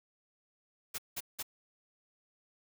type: noise bursts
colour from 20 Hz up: white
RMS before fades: -38 dBFS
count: 3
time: 0.94-1.429 s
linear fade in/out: 10 ms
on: 43 ms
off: 180 ms
effects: none